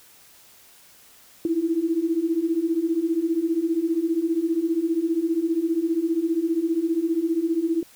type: beating tone pair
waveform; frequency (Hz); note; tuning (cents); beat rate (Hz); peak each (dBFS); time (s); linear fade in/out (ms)
sine; 319.6 / 334.6; D#4 / E4; +47 / +26; 15; -25 / -22; 1.45-7.83; 2
effects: white hiss -52 dBFS RMS until 7.95 s